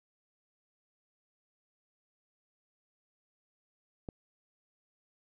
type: click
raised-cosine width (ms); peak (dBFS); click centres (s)
2; -26; 4.088
effects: none